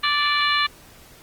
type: harmonic tone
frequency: 585 Hz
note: D5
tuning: 7 cents flat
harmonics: 2 / 3 / 4 / 5 / 6 / 7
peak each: -22 / -24 / -25 / -26 / -27 / -27 dBFS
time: 0.03-0.67 s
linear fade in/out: 10 ms
effects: pink hiss -48 dBFS RMS until 1.22 s + Opus 24 kbps